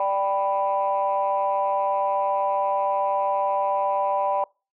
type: chord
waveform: sine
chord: G major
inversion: second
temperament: equal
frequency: 587.3 / 784 / 987.8 Hz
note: D5 / G5 / B5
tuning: 0 / 0 / 0 cents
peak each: -24 dBFS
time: 0-4.44 s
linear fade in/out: 2 ms
effects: noise-tail reverb RT60 0.3 s tail -25 dB re dry + tanh soft clip ceiling -13 dBFS